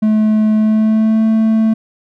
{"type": "tone with pitch glide", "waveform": "triangle", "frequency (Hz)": [215.6, 221.1], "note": ["A3", "A3"], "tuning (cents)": [-35, 9], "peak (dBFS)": -7, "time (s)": [0.02, 1.74], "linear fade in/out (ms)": 10, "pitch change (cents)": 44, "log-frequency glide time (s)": [0.56, 1.24], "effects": []}